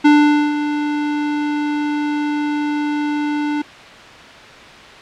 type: tone with ADSR envelope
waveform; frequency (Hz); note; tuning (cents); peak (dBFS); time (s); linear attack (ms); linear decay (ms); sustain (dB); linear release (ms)
square; 295.8; D4; +13; -7; 0.04-3.62; 15; 470; -11; 6
effects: white hiss -37 dBFS RMS until 5.01 s + low-pass 3000 Hz 12 dB/octave